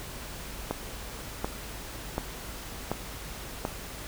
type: click train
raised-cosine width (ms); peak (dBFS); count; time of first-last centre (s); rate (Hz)
1; -14; 5; 0.71-3.651; 1.36
effects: added 50 Hz sine -45 dBFS peak until 4.07 s + pink hiss -41 dBFS RMS until 4.07 s